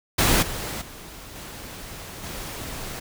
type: noise with level steps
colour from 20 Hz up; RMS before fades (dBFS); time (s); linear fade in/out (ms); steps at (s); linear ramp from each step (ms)
pink; -19 / -31 / -41 / -38 / -34; 0.18-3; 10; 0.42 / 0.81 / 1.35 / 2.23; 10
effects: none